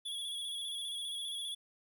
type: tone with vibrato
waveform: square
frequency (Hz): 3379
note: G#7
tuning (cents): +29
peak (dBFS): -38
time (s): 0.05-1.55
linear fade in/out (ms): 10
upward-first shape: square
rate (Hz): 15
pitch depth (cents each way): 36
effects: 12-bit